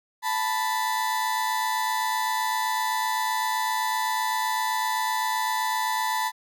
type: tone pair together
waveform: 35% pulse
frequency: 880 / 987.8 Hz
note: A5 / B5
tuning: 0 / 0 cents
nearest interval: major second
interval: 200 cents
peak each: -25 dBFS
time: 0.22-6.32 s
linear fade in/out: 50 ms
effects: none